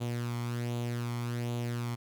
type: tone with flanger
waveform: sawtooth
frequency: 119.7 Hz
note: A#2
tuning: 46 cents sharp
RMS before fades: -34 dBFS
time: 0-1.96 s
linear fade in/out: 20 ms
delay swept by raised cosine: 0.28 to 0.93 ms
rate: 1.3 Hz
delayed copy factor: +0.55
effects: none